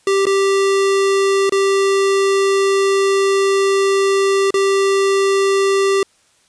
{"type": "tone with dropouts", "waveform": "square", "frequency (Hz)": 392, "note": "G4", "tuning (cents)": 0, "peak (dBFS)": -13, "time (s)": [0.07, 6.03], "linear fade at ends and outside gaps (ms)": 2, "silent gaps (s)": [[0.255, 0.267], [1.495, 1.522], [4.506, 4.541]], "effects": ["white hiss -56 dBFS RMS until 6.48 s", "resampled to 22050 Hz"]}